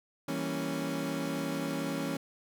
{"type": "chord", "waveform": "30% pulse", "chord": "E diminished seventh", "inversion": "none", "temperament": "equal", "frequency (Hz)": [164.81, 196, 233.1, 277.2], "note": ["E3", "G3", "Bb3", "Db4"], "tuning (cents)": [0, 0, 0, 0], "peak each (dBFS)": [-35, -38, -37, -32], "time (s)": [0.28, 2.17], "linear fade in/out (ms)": 5, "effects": []}